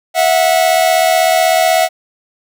45% pulse tone pair together, 654.9 / 731 Hz, E5 / F#5, -11 / -21 cents, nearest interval major second, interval 190 cents, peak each -12 dBFS, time 0.14-1.89 s, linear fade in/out 50 ms, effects none

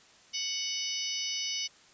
harmonic tone with a mistuned harmonic, 740 Hz, F#5, in tune, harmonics 3 / 4 / 5 / 6 / 7 / 8, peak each -41 / -36 / -43 / -40 / -37 / -38 dBFS, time 0.33-1.68 s, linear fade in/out 20 ms, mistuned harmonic 6, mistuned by +52 cents, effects white hiss -58 dBFS RMS until 1.93 s + resampled to 16000 Hz

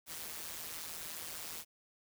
white noise with amplitude modulation, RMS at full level -41 dBFS, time 0.06-1.65 s, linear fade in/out 50 ms, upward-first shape sine, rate 161 Hz, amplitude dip 75%, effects none

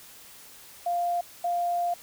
sine tone bursts at uneven times, 698.5 Hz, F5, in tune, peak -24 dBFS, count 2, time 0.86-1.21 / 1.44-1.94 s, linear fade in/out 5 ms, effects white hiss -49 dBFS RMS until 2.02 s

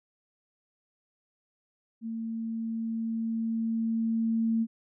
sine tone with level ramp, 226.1 Hz, A3, 47 cents sharp, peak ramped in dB -32 to -23 dBFS, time 2.01-4.67 s, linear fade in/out 50 ms, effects none

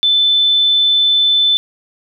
sine tone, 3520 Hz, A7, in tune, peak -9 dBFS, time 0.03-1.57 s, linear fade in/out 0 ms, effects none

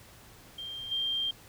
sine tone with level steps, 3181 Hz, G7, 25 cents sharp, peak -37 / -28 dBFS, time 0.58-1.31 s, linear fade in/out 5 ms, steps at 0.91 s, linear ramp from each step 10 ms, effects added 109 Hz sine -61 dBFS peak until 1.48 s + pink hiss -54 dBFS RMS until 1.48 s

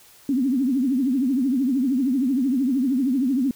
sine tone with vibrato, 261.6 Hz, C4, in tune, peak -18 dBFS, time 0.29-3.51 s, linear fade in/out 2 ms, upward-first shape triangle, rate 13 Hz, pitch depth 190 cents each way, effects white hiss -51 dBFS RMS until 3.55 s

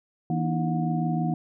sine tone cluster, 161.9 / 240 / 300 / 326.2 / 725 Hz, E3 / B3 / D4 / E4 / F#5, -31 / -49 / +37 / -18 / -35 cents, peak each -25 / -30 / -34 / -34 / -32 dBFS, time 0.3-1.34 s, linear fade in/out 2 ms, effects none

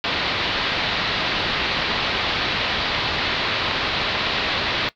white low-pass noise, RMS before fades -23 dBFS, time 0.04-4.89 s, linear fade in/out 0 ms, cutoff 4300 Hz, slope 48 dB/octave, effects noise-tail reverb RT60 0.1 s tail -18 dB re dry

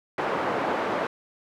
pink band-pass noise, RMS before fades -27 dBFS, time 0.18-1.07 s, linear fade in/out 2 ms, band 370 to 1300 Hz, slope 12 dB/octave, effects none

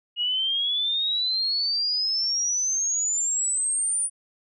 sine exponential sweep, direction up, 2872 to 9500 Hz, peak -22 dBFS, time 0.16-4.1 s, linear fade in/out 50 ms, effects none

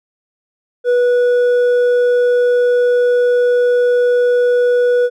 sine tone with hard clipping, 489.1 Hz, B4, 17 cents flat, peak -11 dBFS, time 0.84-5.1 s, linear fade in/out 50 ms, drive 4 dB, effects none

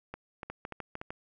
two click trains, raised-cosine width 0.5 ms, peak -23 / -24 dBFS, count 5 / 4, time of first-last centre 0.5-1.105 / 0.14-1.015 s, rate 6.61 / 3.43 Hz, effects none

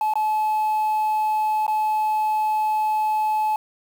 sine tone with dropouts, 860 Hz, A5, 40 cents flat, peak -16 dBFS, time 0.01-3.56 s, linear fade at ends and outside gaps 2 ms, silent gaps 0.137-0.155 / 1.666-1.679 s, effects tanh soft clip ceiling -18 dBFS + 7-bit

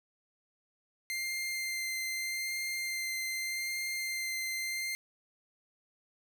sawtooth tone with vibrato, 2093 Hz, C7, in tune, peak -30 dBFS, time 1.1-4.95 s, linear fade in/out 0 ms, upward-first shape sine, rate 0.82 Hz, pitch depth 11 cents each way, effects none

